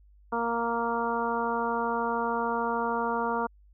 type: harmonic tone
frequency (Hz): 233.1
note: A#3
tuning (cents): 0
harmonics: 1 / 2 / 3 / 4 / 5 / 6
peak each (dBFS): -34 / -32 / -35 / -30 / -34 / -36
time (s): 0.32-3.47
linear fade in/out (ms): 10
effects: added 50 Hz sine -54 dBFS peak until 3.73 s